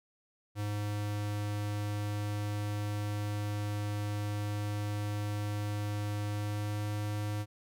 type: tone with pitch glide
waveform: square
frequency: 103.83 to 104.49 Hz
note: G#2 to G#2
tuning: 0 to +11 cents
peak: -33 dBFS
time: 0.55-7.46 s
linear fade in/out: 50 ms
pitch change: +11 cents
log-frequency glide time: 6.27-6.83 s
effects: none